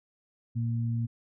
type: tone pair together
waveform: sine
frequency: 116.54 / 232.7 Hz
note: A#2 / A#3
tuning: 0 / -3 cents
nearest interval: octave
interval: 1197 cents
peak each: -27 / -35 dBFS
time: 0.55-1.07 s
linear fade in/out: 20 ms
effects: none